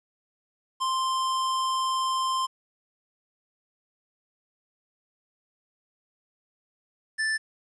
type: tone pair in turn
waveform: square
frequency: 1046.5 / 1760 Hz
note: C6 / A6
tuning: 0 / 0 cents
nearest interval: major sixth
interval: 900 cents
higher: second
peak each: -25 dBFS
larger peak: neither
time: 0.8-2.47 / 7.18-7.38 s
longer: first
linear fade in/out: 20 ms
effects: resampled to 24000 Hz + 10-bit